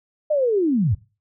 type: linear sweep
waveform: sine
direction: down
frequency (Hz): 622.3 to 80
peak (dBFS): -16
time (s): 0.3-0.95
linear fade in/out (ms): 10
effects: noise-tail reverb RT60 0.3 s tail -19 dB re dry